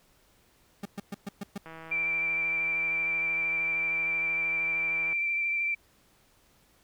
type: tone bursts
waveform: 40% pulse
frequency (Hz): 200.3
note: G3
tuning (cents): +38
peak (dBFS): -32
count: 6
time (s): 0.83-1.58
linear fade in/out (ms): 5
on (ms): 25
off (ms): 120
type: click train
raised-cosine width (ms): 0.5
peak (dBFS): -30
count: 563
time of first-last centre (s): 1.66-5.129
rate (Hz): 162
type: tone with vibrato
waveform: sine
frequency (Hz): 2349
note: D7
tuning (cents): 0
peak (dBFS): -26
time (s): 1.91-5.75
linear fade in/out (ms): 10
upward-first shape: triangle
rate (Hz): 13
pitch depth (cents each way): 21
effects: pink hiss -64 dBFS RMS until 6.83 s